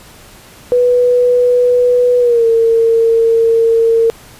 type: tone with pitch glide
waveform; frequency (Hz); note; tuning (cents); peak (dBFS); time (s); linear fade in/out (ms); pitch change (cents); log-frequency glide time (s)
sine; 492 to 456.4; B4 to A#4; -7 to -37; -7; 0.72-4.1; 0; -130; 2.19-2.46
effects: pink hiss -39 dBFS RMS until 4.39 s + resampled to 32000 Hz